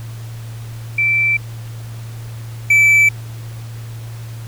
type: tone pair in turn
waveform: sine / triangle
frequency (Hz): 2334 / 2317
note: D7 / D7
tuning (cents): -11 / -24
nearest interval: unison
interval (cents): 13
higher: first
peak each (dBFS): -12 / -6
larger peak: second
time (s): 0.98-1.37 / 2.7-3.09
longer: neither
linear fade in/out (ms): 5
effects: added 114 Hz sine -27 dBFS peak until 4.47 s + pink hiss -41 dBFS RMS until 4.47 s